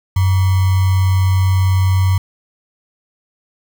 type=tone with sample-and-hold; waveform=sine; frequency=94.1 Hz; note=F#2; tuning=30 cents sharp; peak=-10 dBFS; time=0.16-2.18 s; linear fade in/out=5 ms; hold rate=1050 Hz; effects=none